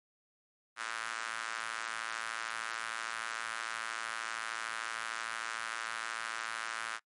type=tone with high-pass filter; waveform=sawtooth; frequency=113.2 Hz; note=A2; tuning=50 cents sharp; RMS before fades=-39 dBFS; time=0.76-7 s; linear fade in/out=50 ms; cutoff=1400 Hz; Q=2.7; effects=noise-tail reverb RT60 0.1 s tail -22 dB re dry + MP3 48 kbps